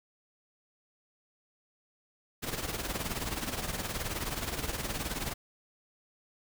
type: noise with tremolo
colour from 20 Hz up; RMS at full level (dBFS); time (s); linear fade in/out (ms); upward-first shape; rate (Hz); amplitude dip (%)
pink; -32; 2.42-5.34; 20; triangle; 19; 75
effects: none